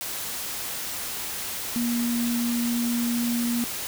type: tone in noise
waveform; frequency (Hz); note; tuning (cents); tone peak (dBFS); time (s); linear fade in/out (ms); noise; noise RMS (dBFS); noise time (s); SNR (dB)
sine; 237.4; A#3; +32; -23; 1.76-3.64; 0; white; -32; 0.01-3.87; +6
effects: none